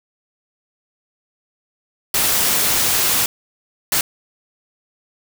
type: noise bursts at uneven times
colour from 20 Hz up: white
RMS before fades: -17 dBFS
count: 2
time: 2.14-3.26 / 3.92-4.01 s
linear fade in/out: 2 ms
effects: none